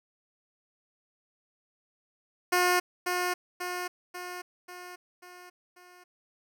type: tone with echo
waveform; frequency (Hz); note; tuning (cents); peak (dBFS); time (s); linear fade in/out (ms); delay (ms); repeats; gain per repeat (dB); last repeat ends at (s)
10% pulse; 358.7; F4; +46; -14; 2.52-2.8; 10; 540; 6; -5; 6.04
effects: none